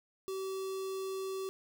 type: tone with notch filter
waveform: square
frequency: 383 Hz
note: G4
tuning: 40 cents flat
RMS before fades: -38 dBFS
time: 0.28-1.49 s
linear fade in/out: 0 ms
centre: 2000 Hz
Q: 1.2
effects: none